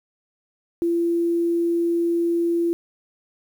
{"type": "tone with quantisation", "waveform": "sine", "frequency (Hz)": 340, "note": "F4", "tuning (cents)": -46, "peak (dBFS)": -18, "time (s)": [0.82, 2.73], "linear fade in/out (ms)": 0, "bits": 8, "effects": []}